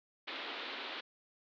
white band-pass noise, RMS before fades -43 dBFS, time 0.27-1.01 s, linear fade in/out 10 ms, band 250 to 4000 Hz, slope 48 dB/octave, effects none

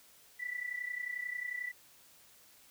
sine tone with amplitude modulation, 1972 Hz, B6, 3 cents flat, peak -33 dBFS, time 0.39-1.72 s, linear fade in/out 20 ms, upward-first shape sine, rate 31.2 Hz, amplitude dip 75%, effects white hiss -61 dBFS RMS until 2.7 s

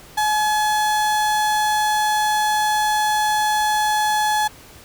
35% pulse tone, 850 Hz, G#5, 40 cents sharp, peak -15 dBFS, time 0.17-4.48 s, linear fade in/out 10 ms, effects pink hiss -44 dBFS RMS until 4.84 s

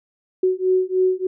sine beating tone pair, 370 / 373.3 Hz, F#4 / F#4, 0 / +15 cents, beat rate 3.3 Hz, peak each -19 dBFS, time 0.43-1.27 s, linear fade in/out 5 ms, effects none

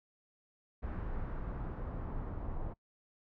brown noise with low-pass filter sweep, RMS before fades -39 dBFS, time 0.82-2.74 s, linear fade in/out 20 ms, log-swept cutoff 1500 to 1000 Hz, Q 1.4, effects noise-tail reverb RT60 0.1 s tail -23 dB re dry

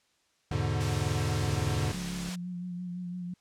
square chord, E dominant seventh, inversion none, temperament equal, 82.41 / 103.83 / 123.47 / 146.83 Hz, E2 / G#2 / B2 / D3, 0 / 0 / 0 / 0 cents, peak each -35 / -32 / -36 / -33 dBFS, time 0.51-1.92 s, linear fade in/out 5 ms
white high-pass noise, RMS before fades -38 dBFS, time 0.8-2.36 s, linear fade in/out 10 ms, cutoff 460 Hz, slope 48 dB/octave
click train, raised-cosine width 3 ms, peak -31 dBFS, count 62, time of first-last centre 1.42-2.289 s, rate 70.2 Hz
sine tone with vibrato, 178.2 Hz, F3, 35 cents sharp, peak -34 dBFS, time 1.94-3.34 s, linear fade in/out 5 ms, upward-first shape sine, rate 5.9 Hz, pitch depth 29 cents each way
effects white hiss -70 dBFS RMS until 3.4 s + low-pass 7000 Hz 12 dB/octave

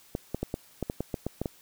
clicks, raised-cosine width 2 ms, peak -16 dBFS, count 11, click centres 0.151 / 0.346 / 0.43 / 0.541 / 0.827 / 0.899 / 1.006 / 1.142 / 1.266 / 1.416 / 1.458 s, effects white hiss -57 dBFS RMS until 1.61 s

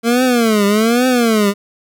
25% pulse tone with vibrato, 227.2 Hz, A#3, 44 cents flat, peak -7 dBFS, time 0.03-1.54 s, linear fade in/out 50 ms, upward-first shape triangle, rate 1.2 Hz, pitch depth 230 cents each way, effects none

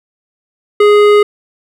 triangle tone with hard clipping, 415.3 Hz, G#4, in tune, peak -6 dBFS, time 0.8-1.23 s, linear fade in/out 5 ms, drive 17 dB, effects none

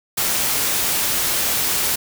white noise, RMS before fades -20 dBFS, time 0.17-1.96 s, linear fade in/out 10 ms, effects none

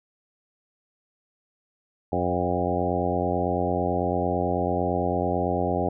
harmonic tone with a mistuned harmonic, 89 Hz, F2, 33 cents sharp, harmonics 1 / 2 / 3 / 4 / 5 / 6 / 7 / 8 / 9, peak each -31 / -31 / -31 / -31 / -31 / -31 / -31 / -31 / -31 dBFS, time 2.12-5.89 s, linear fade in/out 5 ms, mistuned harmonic 8, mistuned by +18 cents, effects none

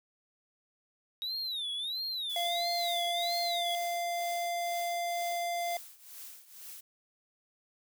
triangle tone with vibrato, 3775 Hz, A#7, 21 cents sharp, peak -32 dBFS, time 1.22-3.75 s, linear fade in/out 0 ms, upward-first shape sine, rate 1.5 Hz, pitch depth 200 cents each way
blue noise with tremolo, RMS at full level -45 dBFS, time 2.29-6.81 s, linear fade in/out 10 ms, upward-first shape triangle, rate 2.1 Hz, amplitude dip 85%
square tone, 692 Hz, F5, 16 cents flat, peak -32 dBFS, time 2.36-5.77 s, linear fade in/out 2 ms
effects none

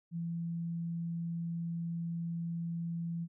sine tone, 168.4 Hz, E3, 37 cents sharp, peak -34 dBFS, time 0.11-3.28 s, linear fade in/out 50 ms, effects none

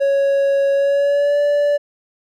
triangle tone with pitch glide, 554.4 to 580.3 Hz, C#5 to D5, 0 to -21 cents, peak -11 dBFS, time 0-1.78 s, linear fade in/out 20 ms, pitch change +79 cents, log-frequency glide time 0.73-1.4 s, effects none

